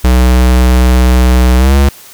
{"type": "tone with pitch glide", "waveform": "square", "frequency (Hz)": [62.6, 69.46], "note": ["B1", "C#2"], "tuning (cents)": [24, 4], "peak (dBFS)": -5, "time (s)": [0.04, 1.89], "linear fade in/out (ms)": 5, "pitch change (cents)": 180, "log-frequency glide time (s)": [1.57, 1.76], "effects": ["white hiss -35 dBFS RMS until 2.13 s"]}